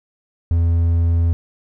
triangle tone, 84.2 Hz, E2, 37 cents sharp, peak -11 dBFS, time 0.51-1.33 s, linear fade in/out 0 ms, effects none

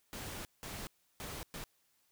pink noise bursts at uneven times, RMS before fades -44 dBFS, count 4, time 0.13-0.45 / 0.63-0.87 / 1.2-1.43 / 1.54-1.64 s, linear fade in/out 0 ms, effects white hiss -74 dBFS RMS until 2.11 s

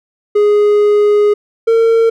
triangle tone pair in turn, 415.3 / 455.5 Hz, G#4 / A#4, 0 / -40 cents, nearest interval major second, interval 160 cents, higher second, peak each -5 dBFS, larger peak neither, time 0.35-1.34 / 1.67-2.1 s, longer first, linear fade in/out 10 ms, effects none

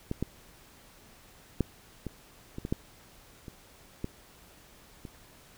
clicks, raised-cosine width 3 ms, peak -18 / -16 / -12 / -22 / -24 / -21 / -14 / -29 / -19 / -28 dBFS, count 10, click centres 0.114 / 0.226 / 1.607 / 2.067 / 2.584 / 2.651 / 2.725 / 3.482 / 4.044 / 5.052 s, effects pink hiss -56 dBFS RMS until 5.57 s

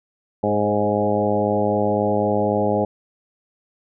harmonic tone with a mistuned harmonic, 103.83 Hz, G#2, in tune, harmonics 1 / 2 / 3 / 4 / 5 / 6 / 7 / 8, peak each -28 / -24 / -27 / -24 / -23 / -25 / -28 / -26 dBFS, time 0.43-2.85 s, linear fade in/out 5 ms, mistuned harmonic 5, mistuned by +19 cents, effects none

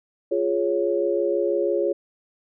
sine chord, Db major, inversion first, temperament equal, 349.2 / 415.3 / 554.4 Hz, F4 / Ab4 / Db5, 0 / 0 / 0 cents, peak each -24 dBFS, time 0.31-1.93 s, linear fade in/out 10 ms, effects none

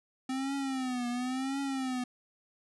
square tone with vibrato, 258.7 Hz, C4, 19 cents flat, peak -32 dBFS, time 0.29-2.04 s, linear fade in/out 5 ms, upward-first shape triangle, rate 0.95 Hz, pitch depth 130 cents each way, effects resampled to 24000 Hz

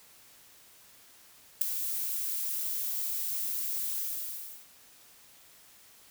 violet noise with ADSR envelope, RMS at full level -21 dBFS, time 1.61-4.68 s, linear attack 7 ms, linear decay 5 ms, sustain -12 dB, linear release 700 ms, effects white hiss -57 dBFS RMS until 6.1 s

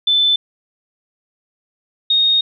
sine tone pair in turn, 3520 / 3717 Hz, A7 / A#7, 0 / -6 cents, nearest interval minor second, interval 94 cents, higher second, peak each -11 dBFS, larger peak neither, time 0.07-0.36 / 2.1-2.41 s, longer second, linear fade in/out 5 ms, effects none

